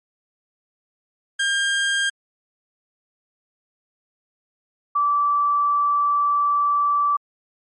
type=tone pair in turn; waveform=30% pulse / sine; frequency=1605 / 1160.3 Hz; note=G6 / D6; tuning=+40 / -21 cents; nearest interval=tritone; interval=561 cents; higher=first; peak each=-16 dBFS; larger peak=neither; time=1.39-2.1 / 4.95-7.17 s; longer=second; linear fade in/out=10 ms; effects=MP3 48 kbps